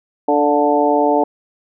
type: harmonic tone with a mistuned harmonic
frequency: 146.83 Hz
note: D3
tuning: in tune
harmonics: 2 / 3 / 4 / 5 / 6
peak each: -18 / -18 / -18 / -18 / -18 dBFS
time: 0.28-1.24 s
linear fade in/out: 5 ms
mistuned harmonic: 5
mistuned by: -27 cents
effects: none